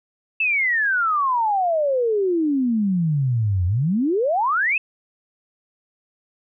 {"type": "exponential two-way sweep", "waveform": "sine", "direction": "down then up", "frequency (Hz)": [2675, 86, 2675], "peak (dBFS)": -17, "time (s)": [0.4, 4.78], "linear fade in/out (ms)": 5, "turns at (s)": 3.66, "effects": []}